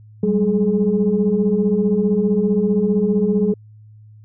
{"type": "tone cluster", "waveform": "sine", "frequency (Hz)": [189.4, 204.7, 423.4], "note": ["F#3", "G#3", "G#4"], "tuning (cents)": [41, -25, 33], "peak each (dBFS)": -18, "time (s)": [0.23, 3.54], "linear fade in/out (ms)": 5, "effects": ["tanh soft clip ceiling -6 dBFS", "added 107 Hz sine -41 dBFS peak until 4.24 s"]}